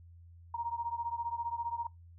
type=beating tone pair; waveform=sine; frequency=932.3 / 947.3 Hz; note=A#5 / A#5; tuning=0 / +28 cents; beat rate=15 Hz; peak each=-36 / -37 dBFS; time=0.54-1.87 s; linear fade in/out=5 ms; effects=noise-tail reverb RT60 0.2 s tail -24 dB re dry + added 85 Hz sine -52 dBFS peak until 2.18 s